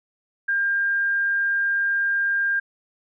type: tone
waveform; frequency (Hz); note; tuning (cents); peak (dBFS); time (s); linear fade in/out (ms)
sine; 1602; G6; +37; -19; 0.48-2.6; 10
effects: none